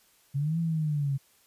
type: linear two-way sweep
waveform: sine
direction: up then down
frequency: 135.1 to 168.3 to 135.1 Hz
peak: -25 dBFS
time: 0.34-1.18 s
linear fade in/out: 20 ms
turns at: 0.59 s
effects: white hiss -63 dBFS RMS until 1.46 s + resampled to 32000 Hz